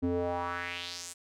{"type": "tone with band-pass filter sweep", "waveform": "square", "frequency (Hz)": 87.6, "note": "F2", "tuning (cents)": 6, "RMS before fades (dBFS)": -34, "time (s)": [0.02, 1.14], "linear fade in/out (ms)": 20, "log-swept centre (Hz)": [280, 8800], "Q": 2.8, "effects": []}